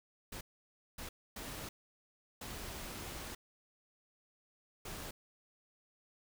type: noise bursts at uneven times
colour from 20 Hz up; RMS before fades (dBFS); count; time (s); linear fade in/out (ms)
pink; -45; 5; 0.32-0.41 / 0.98-1.09 / 1.36-1.69 / 2.41-3.35 / 4.85-5.11; 5
effects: none